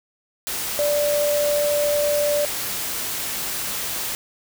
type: tone in noise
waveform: sine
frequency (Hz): 586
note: D5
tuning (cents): -4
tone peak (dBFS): -18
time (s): 0.79-2.45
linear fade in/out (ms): 0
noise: white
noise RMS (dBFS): -27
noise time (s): 0.47-4.15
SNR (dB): +6
effects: none